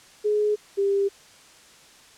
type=tone pair in turn; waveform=sine; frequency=420 / 397.2 Hz; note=G#4 / G4; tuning=+19 / +23 cents; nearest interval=minor second; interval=96 cents; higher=first; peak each=-19 / -19 dBFS; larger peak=neither; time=0.24-0.56 / 0.77-1.09 s; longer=neither; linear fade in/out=20 ms; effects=white hiss -51 dBFS RMS until 2.17 s + low-pass 8000 Hz 12 dB/octave